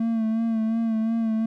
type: tone with vibrato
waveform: triangle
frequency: 224.6 Hz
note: A3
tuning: 36 cents sharp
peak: -19 dBFS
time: 0-1.46 s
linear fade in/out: 5 ms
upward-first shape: sine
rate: 2.8 Hz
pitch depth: 36 cents each way
effects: none

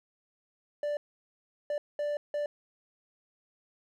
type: tone bursts at uneven times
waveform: triangle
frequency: 587.3 Hz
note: D5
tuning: in tune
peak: -27 dBFS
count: 4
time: 0.83-0.97 / 1.7-1.78 / 1.99-2.17 / 2.34-2.46 s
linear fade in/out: 2 ms
effects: none

